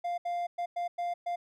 triangle tone bursts at uneven times, 698.5 Hz, F5, in tune, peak -28 dBFS, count 6, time 0.04-0.18 / 0.25-0.47 / 0.58-0.66 / 0.76-0.88 / 0.98-1.14 / 1.26-1.36 s, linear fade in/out 10 ms, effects none

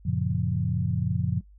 sine chord, Gb major seventh, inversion none, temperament equal with one note detuned, 92.5 / 115.14 / 138.59 / 174.61 Hz, Gb2 / Bb2 / Db3 / F3, 0 / -21 / 0 / 0 cents, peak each -29 dBFS, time 0.05-1.41 s, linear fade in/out 10 ms, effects noise-tail reverb RT60 0.1 s tail -21 dB re dry + added 50 Hz sine -49 dBFS peak until 1.58 s

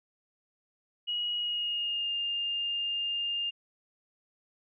sine tone with pitch glide, 2900 to 2811 Hz, F#7 to F7, -35 to +11 cents, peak -29 dBFS, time 1.07-3.51 s, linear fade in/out 20 ms, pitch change -54 cents, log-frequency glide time 1.37-2.13 s, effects none

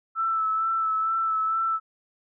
sine tone with vibrato, 1318.5 Hz, E6, in tune, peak -22 dBFS, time 0.15-1.8 s, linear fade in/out 50 ms, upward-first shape sine, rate 2.2 Hz, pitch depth 24 cents each way, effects none

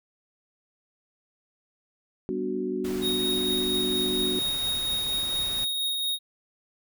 sine chord, G major seventh, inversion none, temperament equal, 196 / 246.9 / 293.7 / 370 Hz, G3 / B3 / D4 / F#4, 0 / 0 / 0 / 0 cents, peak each -35 / -33 / -34 / -29 dBFS, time 2.29-4.39 s, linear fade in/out 0 ms
pink noise, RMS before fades -40 dBFS, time 2.84-5.65 s, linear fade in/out 10 ms
square tone with tremolo, 3747 Hz, A#7, 8 cents sharp, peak -25 dBFS, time 3.01-6.19 s, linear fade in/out 50 ms, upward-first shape triangle, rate 4.3 Hz, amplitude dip 30%
effects none

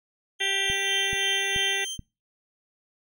25% pulse tone with pitch glide, 3190 to 3139 Hz, G7 to G7, +30 to +2 cents, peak -27 dBFS, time 0.39-1.98 s, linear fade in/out 50 ms, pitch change -28 cents, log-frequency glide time 0.65-0.71 s
harmonic tone, 392 Hz, G4, in tune, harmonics 1 / 2 / 4 / 5 / 6 / 7 / 8 / 9, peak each -36 / -39 / -36 / -29 / -35 / -32 / -29 / -33 dBFS, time 0.4-1.85 s, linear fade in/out 10 ms
click train, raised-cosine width 5 ms, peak -24 dBFS, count 4, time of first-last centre 0.7-1.993 s, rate 2.32 Hz
effects noise-tail reverb RT60 0.3 s tail -26 dB re dry

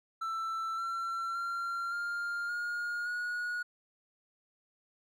triangle tone with pitch steps, 1331 / 1354.3 / 1377.9 / 1402 / 1426.5 / 1451.5 Hz, E6 / E6 / F6 / F6 / F6 / F#6, +16 / +46 / -24 / +6 / +36 / -34 cents, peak -31 dBFS, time 0.21-3.63 s, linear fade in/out 10 ms, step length 570 ms, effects none

